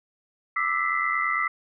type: tone cluster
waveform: sine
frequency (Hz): 1185 / 1318 / 1972 / 2061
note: D6 / E6 / B6 / C7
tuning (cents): +15 / -1 / -3 / -27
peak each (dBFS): -28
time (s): 0.56-1.48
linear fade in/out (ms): 5
effects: none